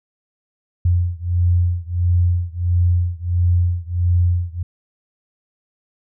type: beating tone pair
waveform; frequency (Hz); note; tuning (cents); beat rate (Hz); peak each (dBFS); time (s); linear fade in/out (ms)
sine; 87.31 / 88.81; F2 / F2; 0 / +30; 1.5; -17 / -18; 0.85-4.63; 5
effects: none